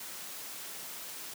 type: noise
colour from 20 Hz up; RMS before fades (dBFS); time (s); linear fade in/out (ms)
white; -43; 0-1.34; 5
effects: high-pass 150 Hz 12 dB/octave